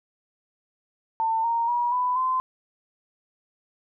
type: tone with pitch steps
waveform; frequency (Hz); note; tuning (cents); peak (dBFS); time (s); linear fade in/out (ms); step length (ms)
sine; 897 / 928.6 / 961.4 / 995.3 / 1030.4; A5 / A#5 / B5 / B5 / C6; +33 / -7 / -47 / +13 / -27; -21; 1.2-2.4; 0; 240
effects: none